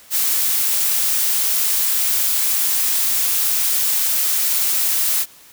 blue noise, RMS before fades -18 dBFS, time 0.1-5.26 s, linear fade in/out 50 ms, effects white hiss -46 dBFS RMS until 5.52 s

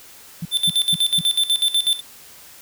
sine tone bursts, 168.5 Hz, E3, 38 cents sharp, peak -23 dBFS, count 4, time 0.42-1.212 s, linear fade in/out 5 ms, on 33 ms, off 220 ms
square tone with tremolo, 3543 Hz, A7, 11 cents sharp, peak -15 dBFS, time 0.51-2.01 s, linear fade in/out 50 ms, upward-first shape square, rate 8.1 Hz, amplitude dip 80%
effects white hiss -44 dBFS RMS until 2.61 s

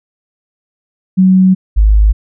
sine tone pair in turn, 187.2 / 52.26 Hz, F#3 / G#1, +20 / +12 cents, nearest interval octave + minor seventh, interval 2208 cents, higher first, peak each -4 dBFS, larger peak neither, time 1.17-1.55 / 1.76-2.13 s, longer first, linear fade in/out 20 ms, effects none

